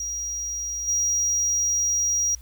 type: tone with level steps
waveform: triangle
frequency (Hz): 5730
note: F8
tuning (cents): +44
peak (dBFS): -26 / -19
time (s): 0-2.35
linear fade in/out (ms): 2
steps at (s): 0.87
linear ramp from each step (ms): 20
effects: added 60 Hz sine -41 dBFS peak until 2.41 s + white hiss -56 dBFS RMS until 2.41 s